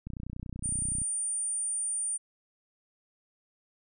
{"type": "click train", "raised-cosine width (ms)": 5, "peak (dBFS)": -26, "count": 30, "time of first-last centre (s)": [0.07, 1.018], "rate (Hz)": 30.6}
{"type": "tone", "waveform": "sine", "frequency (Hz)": 9060, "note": "C#9", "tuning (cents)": 37, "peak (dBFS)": -29, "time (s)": [0.63, 2.18], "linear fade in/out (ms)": 20}
{"effects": []}